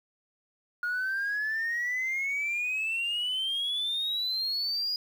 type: exponential sweep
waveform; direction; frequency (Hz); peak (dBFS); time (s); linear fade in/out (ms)
sine; up; 1431 to 4927; -26; 0.83-4.96; 2
effects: tanh soft clip ceiling -25 dBFS + 9-bit